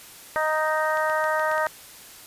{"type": "harmonic tone", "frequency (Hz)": 311.1, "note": "D#4", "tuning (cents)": 0, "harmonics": [2, 3, 4, 5, 6], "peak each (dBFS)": [-25, -27, -28, -29, -30], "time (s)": [0.36, 1.67], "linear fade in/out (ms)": 0}
{"type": "clicks", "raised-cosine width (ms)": 0.2, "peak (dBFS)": -21, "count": 7, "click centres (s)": [0.972, 1.098, 1.241, 1.396, 1.515, 1.58, 1.665]}
{"effects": ["white hiss -45 dBFS RMS until 2.26 s", "resampled to 32000 Hz"]}